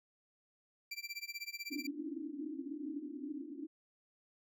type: tone with tremolo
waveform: 25% pulse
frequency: 2349 Hz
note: D7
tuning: in tune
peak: -35 dBFS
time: 0.91-1.87 s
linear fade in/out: 5 ms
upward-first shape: sine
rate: 16 Hz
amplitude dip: 95%
type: band-pass noise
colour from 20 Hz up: pink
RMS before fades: -43 dBFS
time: 1.7-3.67 s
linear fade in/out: 20 ms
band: 270 to 320 Hz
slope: 96 dB/octave
effects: none